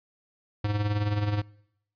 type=tone with tremolo; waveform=square; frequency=103.83 Hz; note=G#2; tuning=in tune; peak=-23 dBFS; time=0.64-1.42 s; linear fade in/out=5 ms; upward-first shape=triangle; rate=19 Hz; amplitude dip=65%; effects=noise-tail reverb RT60 0.8 s tail -25 dB re dry + resampled to 11025 Hz